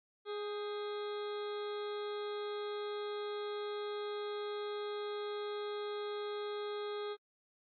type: harmonic tone with a mistuned harmonic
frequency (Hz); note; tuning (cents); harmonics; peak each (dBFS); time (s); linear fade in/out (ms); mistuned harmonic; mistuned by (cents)
415.3; G#4; 0; 1 / 2 / 3 / 4 / 5 / 6 / 8 / 9 / 10; -38 / -51 / -47 / -55 / -57 / -61 / -53 / -55 / -58; 0.25-7.17; 50; 4; -82
effects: AAC 48 kbps